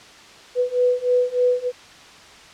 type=beating tone pair; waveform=sine; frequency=493.9 / 497.2 Hz; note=B4 / B4; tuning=0 / +12 cents; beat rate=3.3 Hz; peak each=-20 / -19 dBFS; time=0.55-1.72 s; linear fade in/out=50 ms; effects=white hiss -44 dBFS RMS until 2.53 s + low-pass 5000 Hz 12 dB/octave